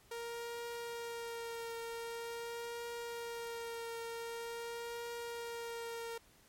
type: tone with vibrato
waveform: sawtooth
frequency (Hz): 466.4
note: A#4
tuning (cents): +1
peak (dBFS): -37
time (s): 0.11-6.18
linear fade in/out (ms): 5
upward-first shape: triangle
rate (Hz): 0.45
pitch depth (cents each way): 19
effects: pink hiss -65 dBFS RMS until 6.48 s + MP3 64 kbps